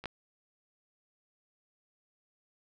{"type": "clicks", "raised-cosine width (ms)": 0.3, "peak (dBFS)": [-28, -18], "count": 2, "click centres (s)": [0.04, 0.057], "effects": []}